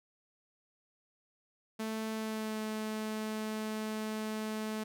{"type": "tone with pitch glide", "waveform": "sawtooth", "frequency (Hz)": [220, 216.6], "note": ["A3", "A3"], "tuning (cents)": [0, -27], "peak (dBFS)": -31, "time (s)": [1.79, 4.84], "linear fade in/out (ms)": 10, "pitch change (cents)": -27, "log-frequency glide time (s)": [2.12, 2.6], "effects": []}